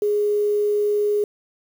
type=tone with quantisation; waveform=sine; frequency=415.3 Hz; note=G#4; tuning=in tune; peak=-17 dBFS; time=0.02-1.24 s; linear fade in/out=2 ms; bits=7; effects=none